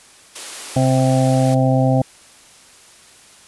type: high-pass noise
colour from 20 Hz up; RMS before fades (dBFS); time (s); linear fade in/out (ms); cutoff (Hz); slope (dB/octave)
white; -31; 0.35-1.55; 10; 270; 24
type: harmonic tone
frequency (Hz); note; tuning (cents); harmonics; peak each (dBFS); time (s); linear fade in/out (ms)
130.81; C3; 0; 1 / 2 / 4 / 5 / 6; -15 / -18 / -21 / -22 / -23; 0.76-2.02; 5
effects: white hiss -46 dBFS RMS until 3.47 s + resampled to 24000 Hz